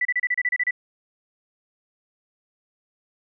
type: tone bursts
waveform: sine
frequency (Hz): 1975.5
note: B6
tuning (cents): 0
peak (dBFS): -19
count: 10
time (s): 0.01-0.709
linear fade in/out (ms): 5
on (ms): 42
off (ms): 31
effects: none